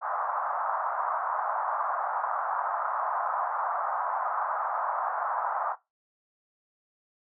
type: band-pass noise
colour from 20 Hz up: white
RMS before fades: -30 dBFS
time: 0.01-5.76 s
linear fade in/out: 50 ms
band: 670 to 1300 Hz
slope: 48 dB/octave
effects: noise-tail reverb RT60 0.2 s tail -18 dB re dry